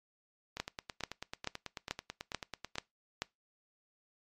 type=two click trains; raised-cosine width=0.2 ms; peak=-22 / -16 dBFS; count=21 / 7; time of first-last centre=0.57-2.756 / 0.6-3.22 s; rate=9.15 / 2.29 Hz; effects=noise-tail reverb RT60 0.2 s tail -22 dB re dry + MP3 64 kbps